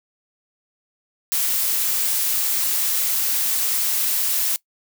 blue noise, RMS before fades -21 dBFS, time 1.32-4.56 s, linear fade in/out 0 ms, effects noise-tail reverb RT60 0.1 s tail -21 dB re dry

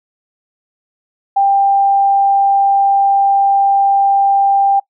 sine tone, 792 Hz, G5, 18 cents sharp, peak -8 dBFS, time 1.36-4.8 s, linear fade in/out 10 ms, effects noise-tail reverb RT60 0.1 s tail -23 dB re dry

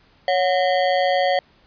square ring-modulated tone, 643 Hz, E5, 43 cents flat, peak -14 dBFS, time 0.28-1.39 s, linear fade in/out 0 ms, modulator 86.5 Hz, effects pink hiss -56 dBFS RMS until 1.66 s + resampled to 11025 Hz

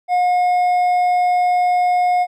triangle tone with hard clipping, 719 Hz, F#5, 50 cents flat, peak -14 dBFS, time 0.08-2.27 s, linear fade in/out 50 ms, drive 7 dB, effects none

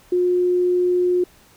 sine tone, 358.6 Hz, F4, 46 cents sharp, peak -15 dBFS, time 0.12-1.24 s, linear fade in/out 5 ms, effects pink hiss -52 dBFS RMS until 1.56 s

